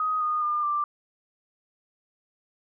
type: tone with pitch steps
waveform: sine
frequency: 1254 / 1228.9 / 1204.3 / 1180.2 Hz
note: D#6 / D#6 / D6 / D6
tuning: +13 / -22 / +43 / +8 cents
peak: -23 dBFS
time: 0-0.84 s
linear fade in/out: 2 ms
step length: 210 ms
effects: none